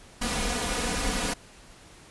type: noise with comb filter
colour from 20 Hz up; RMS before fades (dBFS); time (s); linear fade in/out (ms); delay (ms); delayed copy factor
pink; -28; 0.21-1.34; 10; 4.1; +0.85
effects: pink hiss -51 dBFS RMS until 2.1 s + resampled to 24000 Hz